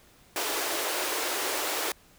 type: high-pass noise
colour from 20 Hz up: pink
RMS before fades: -30 dBFS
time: 0.36-1.92 s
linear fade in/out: 2 ms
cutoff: 320 Hz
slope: 48 dB/octave
effects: pink hiss -58 dBFS RMS until 2.18 s